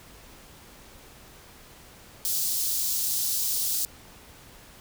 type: high-pass noise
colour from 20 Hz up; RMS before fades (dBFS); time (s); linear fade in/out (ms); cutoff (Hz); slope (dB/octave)
white; -27; 2.25-3.85; 0; 4100; 24
effects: pink hiss -50 dBFS RMS until 4.8 s